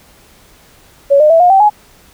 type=tone with pitch steps; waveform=sine; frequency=560 / 607.2 / 658.3 / 713.8 / 773.9 / 839.1 Hz; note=C#5 / D#5 / E5 / F5 / G5 / G#5; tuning=+18 / -42 / -3 / +38 / -22 / +18 cents; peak=-4 dBFS; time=1.1-1.7 s; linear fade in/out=20 ms; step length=100 ms; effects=pink hiss -45 dBFS RMS until 2.13 s